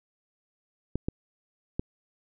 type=clicks; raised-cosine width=3 ms; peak=-15 dBFS; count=3; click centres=0.956 / 1.085 / 1.795 s; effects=none